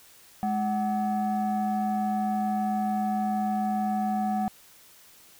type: tone pair together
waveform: sine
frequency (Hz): 210 / 747.8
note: G#3 / F#5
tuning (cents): +19 / +18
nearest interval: octave + minor seventh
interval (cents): 2199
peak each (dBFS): -25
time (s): 0.43-4.48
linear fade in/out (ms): 0
effects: tanh soft clip ceiling -21 dBFS + white hiss -54 dBFS RMS until 5.39 s